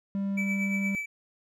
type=tone; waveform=triangle; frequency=197.4 Hz; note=G3; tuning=12 cents sharp; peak=-25 dBFS; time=0.15-0.95 s; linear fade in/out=0 ms
type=tone with tremolo; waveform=triangle; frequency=2308 Hz; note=D7; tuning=31 cents flat; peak=-26 dBFS; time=0.37-1.06 s; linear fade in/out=10 ms; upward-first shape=triangle; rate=8.6 Hz; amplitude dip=60%
effects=none